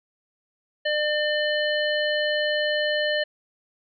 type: harmonic tone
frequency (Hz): 600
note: D5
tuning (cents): +37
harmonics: 1 / 3 / 5 / 7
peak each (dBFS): -24 / -26 / -29 / -33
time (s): 0.85-3.24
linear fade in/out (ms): 10
effects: none

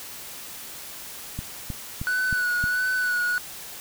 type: click train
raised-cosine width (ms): 5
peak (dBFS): -18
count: 5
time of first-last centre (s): 1.39-2.64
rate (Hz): 3.2
type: tone with vibrato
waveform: triangle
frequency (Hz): 1480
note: F#6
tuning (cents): 0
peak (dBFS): -20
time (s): 2.07-3.38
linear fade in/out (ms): 0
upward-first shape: sine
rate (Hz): 1.5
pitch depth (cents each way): 33
effects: white hiss -39 dBFS RMS until 3.8 s

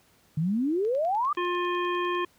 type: exponential sweep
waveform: sine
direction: up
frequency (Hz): 147.7 to 1236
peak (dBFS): -23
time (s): 0.37-1.33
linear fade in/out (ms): 5
type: click train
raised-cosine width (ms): 0.2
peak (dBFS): -33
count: 14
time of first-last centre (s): 0.85-2.15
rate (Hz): 10
type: harmonic tone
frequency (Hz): 353.9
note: F4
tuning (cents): +23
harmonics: 1 / 3 / 5 / 7 / 9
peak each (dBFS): -28 / -29 / -36 / -38 / -40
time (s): 1.37-2.25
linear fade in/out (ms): 5
effects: pink hiss -62 dBFS RMS until 2.38 s + high-pass 60 Hz 12 dB/octave

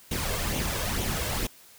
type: noise with flanger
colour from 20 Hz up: pink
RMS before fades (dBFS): -29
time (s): 0.11-1.47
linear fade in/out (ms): 5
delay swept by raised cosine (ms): 0.31 to 1.91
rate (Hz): 2.2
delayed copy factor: +0.55
effects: white hiss -53 dBFS RMS until 1.78 s

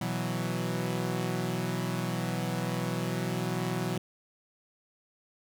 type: chord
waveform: sawtooth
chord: B suspended fourth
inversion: none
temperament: equal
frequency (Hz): 123.47 / 164.81 / 185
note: B2 / E3 / F#3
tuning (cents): 0 / 0 / 0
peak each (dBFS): -30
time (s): 0.01-3.98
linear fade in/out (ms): 5
effects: none

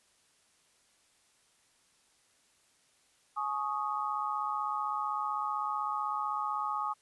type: chord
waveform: sine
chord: Ab suspended fourth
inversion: none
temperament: equal with one note detuned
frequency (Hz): 845.1 / 1108.7 / 1244.5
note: Ab5 / Db6 / Eb6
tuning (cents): +30 / 0 / 0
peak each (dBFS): -36 / -36 / -34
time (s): 3.36-6.94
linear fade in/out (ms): 20
effects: white hiss -68 dBFS RMS until 7.01 s + resampled to 24000 Hz

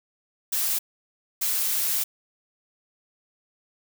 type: noise bursts at uneven times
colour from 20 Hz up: blue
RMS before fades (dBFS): -25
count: 2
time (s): 0.52-0.79 / 1.41-2.04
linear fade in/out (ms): 10
effects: none

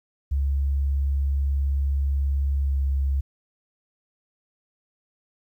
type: tone with pitch glide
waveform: sine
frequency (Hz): 69.3 to 68.39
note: C#2 to C#2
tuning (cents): 0 to -23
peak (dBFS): -20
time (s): 0.31-3.21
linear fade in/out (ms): 10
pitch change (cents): -23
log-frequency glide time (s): 2.63-2.77
effects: 10-bit

